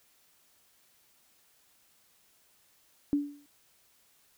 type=tone with exponential decay; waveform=sine; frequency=288.3 Hz; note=D4; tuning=32 cents flat; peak=-21 dBFS; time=3.13-3.46 s; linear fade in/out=0 ms; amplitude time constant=70 ms; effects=white hiss -66 dBFS RMS until 4.37 s